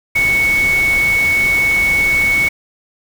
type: tone in noise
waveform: sine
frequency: 2217 Hz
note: C#7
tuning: in tune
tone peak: -11 dBFS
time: 0.15-2.49 s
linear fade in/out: 10 ms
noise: pink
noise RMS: -25 dBFS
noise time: 0.15-2.49 s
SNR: +11 dB
effects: none

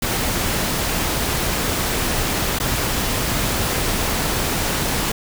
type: noise with dropouts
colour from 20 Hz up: pink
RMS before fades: -21 dBFS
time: 0.02-5.12 s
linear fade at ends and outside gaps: 5 ms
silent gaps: 2.588-2.599 s
effects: none

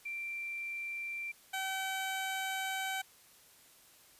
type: tone pair in turn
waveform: sine / 15% pulse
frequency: 2355 / 765.7 Hz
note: D7 / G5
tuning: +4 / -41 cents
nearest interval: octave + perfect fifth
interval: 1945 cents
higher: first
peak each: -37 / -28 dBFS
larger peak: second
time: 0.05-1.32 / 1.53-3.02 s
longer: second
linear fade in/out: 10 ms
effects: white hiss -61 dBFS RMS until 4.19 s + resampled to 32000 Hz

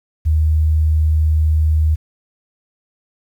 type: tone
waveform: sine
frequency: 77.78 Hz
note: D#2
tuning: in tune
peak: -11 dBFS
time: 0.25-1.96 s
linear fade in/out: 20 ms
effects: 8-bit

